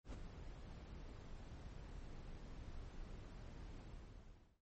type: noise with ADSR envelope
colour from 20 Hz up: brown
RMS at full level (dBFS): -45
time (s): 0.04-4.61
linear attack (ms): 97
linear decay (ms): 18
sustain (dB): -7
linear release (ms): 830
effects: MP3 32 kbps